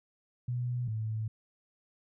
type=tone pair in turn; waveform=sine; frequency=122.8 / 109.81 Hz; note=B2 / A2; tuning=-9 / -3 cents; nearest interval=major second; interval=194 cents; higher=first; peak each=-30 / -31 dBFS; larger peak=first; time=0.48-0.88 / 0.88-1.28 s; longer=neither; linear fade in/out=5 ms; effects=none